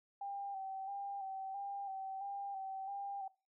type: tone with vibrato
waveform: sine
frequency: 784 Hz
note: G5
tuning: in tune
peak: -40 dBFS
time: 0.21-3.28 s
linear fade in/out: 5 ms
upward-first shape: square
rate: 1.5 Hz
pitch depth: 31 cents each way
effects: noise-tail reverb RT60 0.3 s tail -19 dB re dry